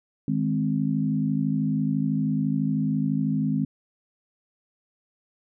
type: chord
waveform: sine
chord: Ab major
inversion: second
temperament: equal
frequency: 155.56 / 207.7 / 261.6 Hz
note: Eb3 / Ab3 / C4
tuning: 0 / 0 / 0 cents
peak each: -26 dBFS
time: 0.28-3.65 s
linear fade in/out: 2 ms
effects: none